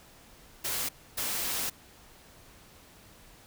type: noise bursts at uneven times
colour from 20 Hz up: white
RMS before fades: -32 dBFS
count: 2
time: 0.64-0.89 / 1.17-1.7 s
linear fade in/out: 10 ms
effects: pink hiss -55 dBFS RMS until 3.46 s